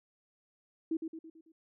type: tone with echo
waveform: sine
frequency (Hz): 323.4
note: E4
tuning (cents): -33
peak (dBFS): -29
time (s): 0.91-0.97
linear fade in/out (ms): 5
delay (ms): 110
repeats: 5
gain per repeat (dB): -6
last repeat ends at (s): 1.52
effects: none